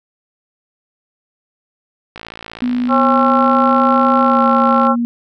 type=click train; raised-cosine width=0.3 ms; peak=-14 dBFS; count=153; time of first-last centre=2.16-4.869 s; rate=56.1 Hz
type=tone with pitch glide; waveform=sine; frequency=246.5 to 237.1 Hz; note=B3 to A#3; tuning=-3 to +30 cents; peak=-14 dBFS; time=2.62-5.05 s; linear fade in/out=0 ms; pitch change=-67 cents; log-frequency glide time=4.23-4.43 s
type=harmonic tone; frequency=270 Hz; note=C#4; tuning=45 cents flat; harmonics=2 / 3 / 4 / 5; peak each=-17 / -17 / -16 / -15 dBFS; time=2.88-4.96 s; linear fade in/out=50 ms
effects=none